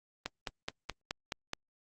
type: click train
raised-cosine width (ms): 0.2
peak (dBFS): -17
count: 7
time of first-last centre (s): 0.26-1.534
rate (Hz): 4.71
effects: Opus 32 kbps